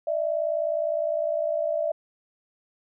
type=tone pair together; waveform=sine; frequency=598 / 657.8 Hz; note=D5 / E5; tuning=+31 / -4 cents; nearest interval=major second; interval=165 cents; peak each=-26 dBFS; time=0.07-1.92 s; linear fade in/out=5 ms; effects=none